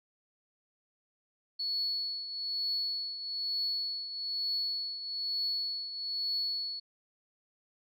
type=tone with tremolo; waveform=sine; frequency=4400 Hz; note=C#8; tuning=14 cents flat; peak=-28 dBFS; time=1.59-6.8 s; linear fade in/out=10 ms; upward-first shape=triangle; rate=1.1 Hz; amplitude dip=70%; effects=tanh soft clip ceiling -24 dBFS